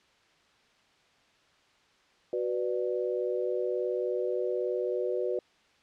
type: chord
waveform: sine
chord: B minor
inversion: second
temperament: just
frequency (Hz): 370.4 / 493.9 / 592.7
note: F#4 / B4 / D5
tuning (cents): +2 / 0 / +16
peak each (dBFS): -31 / -31 / -35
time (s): 2.33-5.39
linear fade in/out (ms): 2
effects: white hiss -64 dBFS RMS until 5.82 s + low-pass 4000 Hz 12 dB/octave